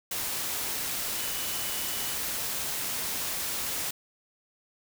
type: tone in noise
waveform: sine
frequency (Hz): 2960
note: F#7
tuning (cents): 0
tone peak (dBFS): -42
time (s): 1.17-2.15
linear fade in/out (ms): 5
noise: white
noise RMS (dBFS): -32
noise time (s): 0.11-3.91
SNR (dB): -13
effects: none